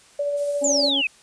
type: tone with tremolo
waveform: sine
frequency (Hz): 576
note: D5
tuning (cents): -34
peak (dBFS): -20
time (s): 0.19-0.89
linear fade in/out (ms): 5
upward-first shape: sine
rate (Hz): 14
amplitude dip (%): 30
type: noise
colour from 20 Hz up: violet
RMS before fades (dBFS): -37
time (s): 0.36-0.91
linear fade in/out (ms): 20
type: harmonic tone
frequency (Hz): 277.2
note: C#4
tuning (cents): 0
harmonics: 1 / 2 / 3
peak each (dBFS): -26 / -32 / -36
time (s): 0.61-1.02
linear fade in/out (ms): 20
type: exponential sweep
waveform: sine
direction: down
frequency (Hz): 7459 to 2462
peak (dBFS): -19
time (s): 0.64-1.07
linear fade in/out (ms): 2
effects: white hiss -52 dBFS RMS until 1.22 s + resampled to 22050 Hz